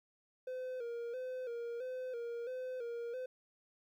triangle tone with vibrato, 490.1 Hz, B4, 13 cents flat, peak -37 dBFS, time 0.47-3.26 s, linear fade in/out 5 ms, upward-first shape square, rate 1.5 Hz, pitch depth 71 cents each way, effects 13-bit

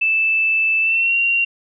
sine tone with pitch glide, 2637 to 2757 Hz, E7 to F7, 0 to -23 cents, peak -14 dBFS, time 0.01-1.45 s, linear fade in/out 10 ms, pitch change +77 cents, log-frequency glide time 0.81-1.16 s, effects none

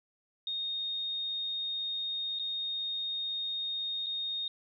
sine tone with dropouts, 3702 Hz, A#7, 13 cents flat, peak -32 dBFS, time 0.47-4.48 s, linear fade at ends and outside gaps 2 ms, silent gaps 2.389-2.395 / 4.062-4.066 s, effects none

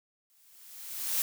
blue noise with exponential growth, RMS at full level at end -27 dBFS, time 0.3-1.22 s, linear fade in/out 0 ms, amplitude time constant 200 ms, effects none

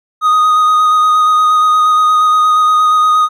triangle tone with vibrato, 1244.5 Hz, D#6, in tune, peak -5 dBFS, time 0.21-3.29 s, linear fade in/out 50 ms, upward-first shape square, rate 8.5 Hz, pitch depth 13 cents each way, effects none

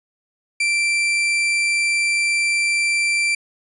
40% pulse tone, 2349 Hz, D7, in tune, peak -16 dBFS, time 0.6-3.35 s, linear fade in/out 5 ms, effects resampled to 24000 Hz

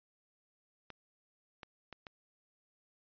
clicks, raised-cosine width 0.3 ms, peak -30 dBFS, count 4, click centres 0.903 / 1.632 / 1.927 / 2.068 s, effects resampled to 11025 Hz

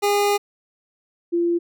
25% pulse / sine tone pair in turn, 408.1 / 343.2 Hz, G#4 / F4, -30 / -30 cents, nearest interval minor third, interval 300 cents, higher first, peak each -13 / -17 dBFS, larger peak first, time 0.02-0.38 / 1.32-1.59 s, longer first, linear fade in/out 20 ms, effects none

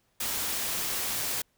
white noise, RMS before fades -31 dBFS, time 0.2-1.42 s, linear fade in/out 5 ms, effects pink hiss -71 dBFS RMS until 1.57 s

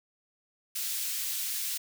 white high-pass noise, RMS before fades -33 dBFS, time 0.75-1.78 s, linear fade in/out 10 ms, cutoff 2700 Hz, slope 12 dB/octave, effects none

